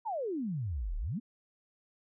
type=exponential two-way sweep; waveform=sine; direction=down then up; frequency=958 to 34.16 to 263.8 Hz; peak=-32 dBFS; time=0.05-1.2 s; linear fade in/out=20 ms; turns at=0.97 s; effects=none